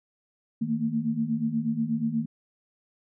sine tone cluster, 157.5 / 222.9 / 231.2 Hz, D#3 / A3 / A#3, +21 / +23 / -14 cents, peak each -33 / -29 / -27 dBFS, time 0.61-2.26 s, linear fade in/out 10 ms, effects none

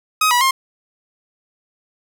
sawtooth tone with pitch steps, 1260 / 974 / 1063 Hz, D#6 / B5 / C6, +21 / -24 / +27 cents, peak -9 dBFS, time 0.21-0.51 s, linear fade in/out 5 ms, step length 100 ms, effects none

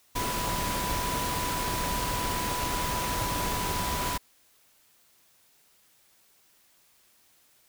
sine tone in noise, 987.8 Hz, B5, in tune, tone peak -32 dBFS, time 0.15-4.18 s, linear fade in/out 10 ms, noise pink, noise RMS -31 dBFS, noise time 0.15-4.18 s, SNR -4 dB, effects white hiss -63 dBFS RMS until 7.68 s

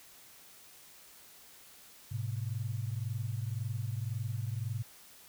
sine tone pair together, 105.7 / 127.58 Hz, G#2 / C3, +31 / -43 cents, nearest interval minor third, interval 326 cents, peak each -35 / -37 dBFS, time 2.11-4.83 s, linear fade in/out 10 ms, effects white hiss -56 dBFS RMS until 5.28 s

